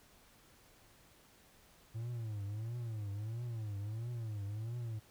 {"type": "tone with vibrato", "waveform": "triangle", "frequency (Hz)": 110, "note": "A2", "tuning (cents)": 0, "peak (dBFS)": -36, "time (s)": [1.94, 5], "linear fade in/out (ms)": 20, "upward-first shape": "triangle", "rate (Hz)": 1.5, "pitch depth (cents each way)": 190, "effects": ["pink hiss -64 dBFS RMS until 5.1 s"]}